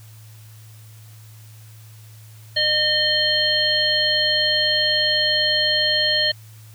harmonic tone with a mistuned harmonic, 609 Hz, D#5, 37 cents flat, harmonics 1 / 3 / 5 / 7, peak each -26 / -23 / -21 / -20 dBFS, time 2.56-6.32 s, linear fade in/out 10 ms, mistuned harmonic 5, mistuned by +45 cents, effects added 109 Hz sine -41 dBFS peak until 6.74 s + white hiss -51 dBFS RMS until 6.74 s

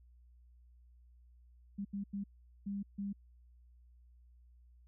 sine tone bursts at uneven times, 200 Hz, G3, 35 cents sharp, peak -36 dBFS, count 5, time 1.78-1.85 / 1.93-2.04 / 2.13-2.24 / 2.66-2.83 / 2.98-3.13 s, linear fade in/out 10 ms, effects added 60 Hz sine -59 dBFS peak until 4.87 s

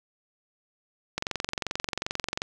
click train, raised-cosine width 0.2 ms, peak -11 dBFS, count 29, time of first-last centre 1.18-2.419 s, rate 22.6 Hz, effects none

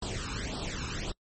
pink noise with flanger, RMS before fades -35 dBFS, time 0.02-1.12 s, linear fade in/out 5 ms, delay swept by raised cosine 0.22 to 0.78 ms, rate 1.8 Hz, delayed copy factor +0.8, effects noise-tail reverb RT60 0.1 s tail -26 dB re dry + MP3 32 kbps

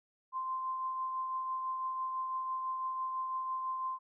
sine tone with tremolo, 1042 Hz, C6, 7 cents flat, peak -32 dBFS, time 0.32-3.99 s, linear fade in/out 50 ms, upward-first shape triangle, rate 6 Hz, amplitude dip 35%, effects none

